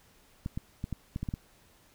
clicks, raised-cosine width 5 ms, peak -21 dBFS, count 8, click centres 0.461 / 0.575 / 0.841 / 0.927 / 1.161 / 1.23 / 1.288 / 1.339 s, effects pink hiss -62 dBFS RMS until 1.94 s

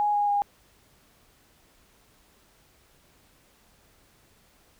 sine tone with pitch steps, 830.6 / 822.5 / 814.4 Hz, G#5 / G#5 / G#5, 0 / -17 / -34 cents, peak -21 dBFS, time 0-0.42 s, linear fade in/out 0 ms, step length 140 ms, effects pink hiss -61 dBFS RMS until 4.79 s

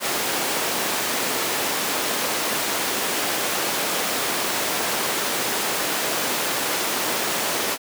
pink high-pass noise, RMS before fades -24 dBFS, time 0-7.78 s, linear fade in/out 50 ms, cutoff 340 Hz, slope 12 dB/octave, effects none

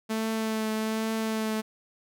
sawtooth tone with vibrato, 220 Hz, A3, in tune, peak -23 dBFS, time 0.09-1.62 s, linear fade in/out 20 ms, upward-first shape triangle, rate 1.2 Hz, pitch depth 19 cents each way, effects none

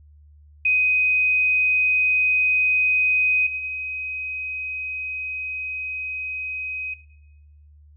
sine tone pair in turn, 2509 / 2520 Hz, D#7 / D#7, +14 / +21 cents, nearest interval unison, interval 7 cents, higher second, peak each -16 / -25 dBFS, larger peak first, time 0.65-3.47 / 3.47-6.94 s, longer second, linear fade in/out 5 ms, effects noise-tail reverb RT60 0.9 s tail -19 dB re dry + added 74 Hz sine -47 dBFS peak until 7.96 s

